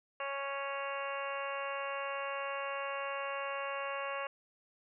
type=harmonic tone; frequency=277.2 Hz; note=C#4; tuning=in tune; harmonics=2 / 3 / 4 / 5 / 6 / 7 / 8 / 9 / 10; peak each=-40 / -47 / -40 / -48 / -46 / -50 / -48 / -52 / -45 dBFS; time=0.2-4.27 s; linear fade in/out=2 ms; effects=none